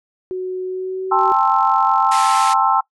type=tone with pitch glide; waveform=sine; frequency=370 to 379.5 Hz; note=F#4 to F#4; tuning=0 to +44 cents; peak=-21 dBFS; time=0.31-1.32 s; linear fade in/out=0 ms; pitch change=+44 cents; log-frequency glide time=0.65-1.16 s
type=chord; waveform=sine; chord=A minor seventh; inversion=third; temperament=just; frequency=792 / 880 / 1056 / 1320 Hz; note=G5 / A5 / C6 / E6; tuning=+18 / 0 / +16 / +2 cents; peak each=-18 dBFS; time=1.11-2.81 s; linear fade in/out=10 ms
type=click train; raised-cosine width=0.2 ms; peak=-24 dBFS; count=59; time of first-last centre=1.19-2.465 s; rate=45.5 Hz
type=band-pass noise; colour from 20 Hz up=pink; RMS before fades=-27 dBFS; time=2.11-2.54 s; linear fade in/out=10 ms; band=1600 to 11000 Hz; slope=96 dB/octave
effects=noise-tail reverb RT60 0.1 s tail -22 dB re dry